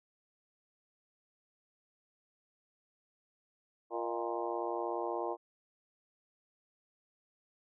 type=harmonic tone with a mistuned harmonic; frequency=116.54 Hz; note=A#2; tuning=in tune; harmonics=3 / 4 / 5 / 6 / 7 / 8 / 9; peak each=-39 / -40 / -41 / -42 / -42 / -43 / -44 dBFS; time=3.9-5.37 s; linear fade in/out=50 ms; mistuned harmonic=5; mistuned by=+72 cents; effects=none